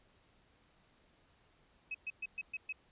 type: tone bursts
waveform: sine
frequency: 2560 Hz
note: D#7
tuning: 49 cents sharp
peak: -37 dBFS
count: 6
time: 1.91-2.726 s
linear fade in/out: 5 ms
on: 36 ms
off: 120 ms
effects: pink hiss -69 dBFS RMS until 2.91 s + resampled to 8000 Hz